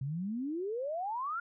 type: exponential sweep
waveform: sine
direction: up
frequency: 128.3 to 1433 Hz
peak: -33 dBFS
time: 0.01-1.4 s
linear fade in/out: 5 ms
effects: none